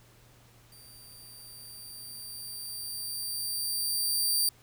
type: tone with level ramp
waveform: 15% pulse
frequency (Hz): 4688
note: D8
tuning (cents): -4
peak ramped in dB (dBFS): -45 to -17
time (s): 0.72-4.49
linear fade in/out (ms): 2
effects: added 118 Hz sine -60 dBFS peak until 4.62 s + pink hiss -60 dBFS RMS until 4.62 s